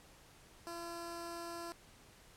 10% pulse tone with notch filter, 340.1 Hz, F4, 46 cents flat, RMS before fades -45 dBFS, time 0.67-1.72 s, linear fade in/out 0 ms, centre 2100 Hz, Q 1.4, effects pink hiss -61 dBFS RMS until 2.36 s + low-pass 12000 Hz 12 dB/octave

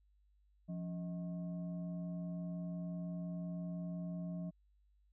sine tone with frequency modulation, 174.61 Hz, F3, in tune, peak -39 dBFS, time 0.68-4.51 s, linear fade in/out 20 ms, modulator 455 Hz, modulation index 0.46, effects added 50 Hz sine -68 dBFS peak until 5.12 s

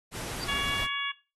pink noise, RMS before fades -37 dBFS, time 0.11-0.88 s, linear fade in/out 50 ms
sine tone with exponential growth, 4699 Hz, D8, in tune, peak -30 dBFS, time 0.35-0.44 s, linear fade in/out 0 ms, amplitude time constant 18 ms
harmonic tone, 562 Hz, C#5, 24 cents sharp, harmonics 2 / 3 / 4 / 5 / 6, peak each -35 / -35 / -35 / -35 / -35 dBFS, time 0.48-1.12 s, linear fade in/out 10 ms
effects noise-tail reverb RT60 0.3 s tail -19 dB re dry + AAC 32 kbps

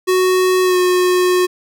square tone with pitch glide, 370 to 362.8 Hz, F#4 to F#4, 0 to -34 cents, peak -12 dBFS, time 0.07-1.47 s, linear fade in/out 20 ms, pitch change -34 cents, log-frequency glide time 0.63-0.77 s, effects none

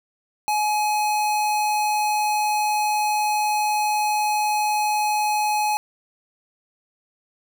square tone, 844 Hz, G#5, 28 cents sharp, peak -20 dBFS, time 0.48-5.77 s, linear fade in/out 0 ms, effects none

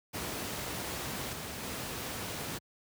pink noise with level steps, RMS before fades -37 / -40 / -38 dBFS, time 0.13-2.59 s, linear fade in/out 20 ms, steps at 1.33 / 1.63 s, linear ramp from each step 2 ms, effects high-pass 80 Hz 12 dB/octave

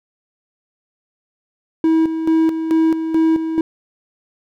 triangle tone with tremolo, 322.3 Hz, E4, 39 cents flat, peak -9 dBFS, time 1.84-3.61 s, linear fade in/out 2 ms, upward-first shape square, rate 2.3 Hz, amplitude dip 60%, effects none

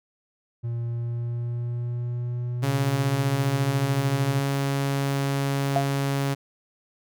triangle tone with pitch glide, 117.8 to 125.53 Hz, A#2 to B2, +19 to +29 cents, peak -24 dBFS, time 0.63-4.41 s, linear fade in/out 20 ms, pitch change +110 cents, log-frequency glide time 0.87-3.96 s
sawtooth tone, 138.6 Hz, C#3, in tune, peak -19 dBFS, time 2.62-6.35 s, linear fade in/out 20 ms
sine tone with exponential decay, 691 Hz, F5, 19 cents flat, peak -17 dBFS, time 5.76-5.93 s, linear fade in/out 0 ms, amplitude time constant 36 ms
effects none

